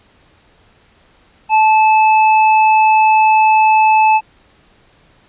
square tone, 870 Hz, A5, 20 cents flat, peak -8 dBFS, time 1.49-4.21 s, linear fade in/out 50 ms, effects pink hiss -51 dBFS RMS until 5.28 s + resampled to 8000 Hz

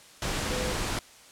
sine tone in noise, 504 Hz, B4, 35 cents sharp, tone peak -33 dBFS, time 0.51-0.72 s, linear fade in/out 2 ms, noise pink, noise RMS -30 dBFS, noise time 0.22-0.99 s, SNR -6 dB, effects white hiss -52 dBFS RMS until 1.31 s + low-pass 9000 Hz 12 dB/octave

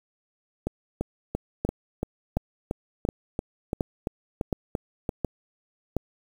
two click trains, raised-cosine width 2 ms, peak -11 / -13 dBFS, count 7 / 14, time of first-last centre 1.65-5.967 / 0.67-5.092 s, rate 1.39 / 2.94 Hz, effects 7-bit

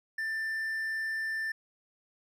triangle tone, 1779 Hz, A6, 19 cents sharp, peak -29 dBFS, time 0.18-1.52 s, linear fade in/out 5 ms, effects none

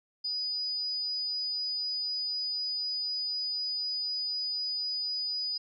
sine tone, 4952 Hz, D#8, 9 cents flat, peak -30 dBFS, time 0.24-5.58 s, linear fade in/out 10 ms, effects none

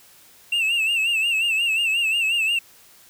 triangle tone with vibrato, 2700 Hz, E7, 41 cents sharp, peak -17 dBFS, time 0.52-2.59 s, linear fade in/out 5 ms, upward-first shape sine, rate 5.6 Hz, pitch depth 87 cents each way, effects white hiss -51 dBFS RMS until 3.09 s

